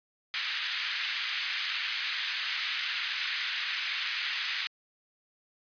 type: band-pass noise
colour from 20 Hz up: pink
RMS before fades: -33 dBFS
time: 0.34-4.67 s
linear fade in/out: 0 ms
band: 1700 to 4500 Hz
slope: 24 dB/octave
effects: resampled to 11025 Hz